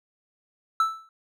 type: tone with exponential decay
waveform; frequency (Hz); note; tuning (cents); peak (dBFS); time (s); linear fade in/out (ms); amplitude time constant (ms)
triangle; 1318.5; E6; 0; -14; 0.8-1.09; 2; 61
effects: none